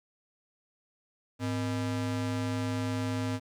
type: ring-modulated tone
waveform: square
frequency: 182.3 Hz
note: F#3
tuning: 25 cents flat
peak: -27 dBFS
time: 1.39-3.4 s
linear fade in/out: 50 ms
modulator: 76.2 Hz
effects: low-pass 9000 Hz 12 dB/octave + 10-bit